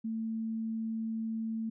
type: tone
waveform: sine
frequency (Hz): 223.5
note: A3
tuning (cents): +27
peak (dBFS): -32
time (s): 0.04-1.7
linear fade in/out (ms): 10
effects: none